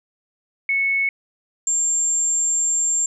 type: tone pair in turn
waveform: sine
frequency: 2205 / 7365 Hz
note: C#7 / A#8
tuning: -10 / -22 cents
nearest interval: octave + major sixth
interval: 2088 cents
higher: second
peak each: -17 dBFS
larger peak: neither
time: 0.69-1.09 / 1.67-3.06 s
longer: second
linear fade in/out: 2 ms
effects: none